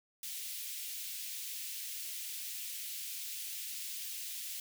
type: high-pass noise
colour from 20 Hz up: white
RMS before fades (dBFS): -42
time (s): 0.23-4.6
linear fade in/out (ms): 2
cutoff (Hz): 2300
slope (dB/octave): 24
effects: none